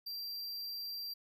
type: tone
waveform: square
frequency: 4719 Hz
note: D8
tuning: 7 cents sharp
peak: -40 dBFS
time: 0.06-1.14 s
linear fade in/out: 10 ms
effects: none